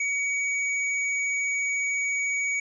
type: tone with hard clipping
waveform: sine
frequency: 2257 Hz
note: C#7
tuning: 31 cents sharp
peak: -26 dBFS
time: 0-2.6 s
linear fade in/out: 5 ms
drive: 12 dB
effects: resampled to 22050 Hz